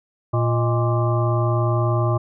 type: harmonic tone with a mistuned harmonic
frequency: 117 Hz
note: A#2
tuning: 7 cents sharp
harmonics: 1 / 3 / 5 / 7 / 9 / 10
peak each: -18 / -26 / -26 / -32 / -30 / -29 dBFS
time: 0.33-2.18 s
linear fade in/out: 10 ms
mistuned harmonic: 5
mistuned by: +100 cents
effects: none